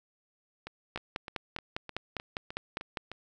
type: two click trains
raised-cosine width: 0.3 ms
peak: -17 / -24 dBFS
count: 11 / 9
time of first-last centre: 0.96-2.972 / 0.67-3.116 s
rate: 4.97 / 3.27 Hz
effects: none